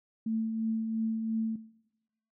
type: tone with tremolo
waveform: sine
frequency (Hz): 222.9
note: A3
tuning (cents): +23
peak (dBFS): -27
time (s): 0.26-1.56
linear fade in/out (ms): 5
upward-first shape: triangle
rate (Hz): 2.9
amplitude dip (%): 45
effects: noise-tail reverb RT60 1.0 s tail -19 dB re dry